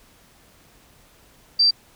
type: tone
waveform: sine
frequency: 4687 Hz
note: D8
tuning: 4 cents flat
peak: -13 dBFS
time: 1.59-1.71 s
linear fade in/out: 10 ms
effects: pink hiss -54 dBFS RMS until 1.95 s